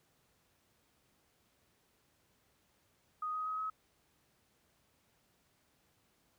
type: tone with pitch steps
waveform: sine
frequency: 1244.5 / 1256.1 / 1267.7 / 1279.5 Hz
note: D#6 / D#6 / D#6 / D#6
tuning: 0 / +16 / +32 / +48 cents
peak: -35 dBFS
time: 3.22-3.7 s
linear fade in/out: 5 ms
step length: 120 ms
effects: pink hiss -73 dBFS RMS until 6.38 s + high-pass 60 Hz 12 dB/octave